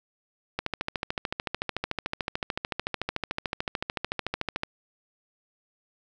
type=click train; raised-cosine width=0.3 ms; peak=-12 dBFS; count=56; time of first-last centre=0.59-4.634 s; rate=13.6 Hz; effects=none